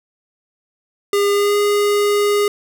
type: tone with pitch glide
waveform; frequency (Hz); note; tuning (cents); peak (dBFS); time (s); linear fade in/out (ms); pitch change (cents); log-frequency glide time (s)
square; 404.7 to 411.1; G#4 to G#4; -45 to -18; -14; 1.13-2.48; 2; +27; 1.31-1.57
effects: none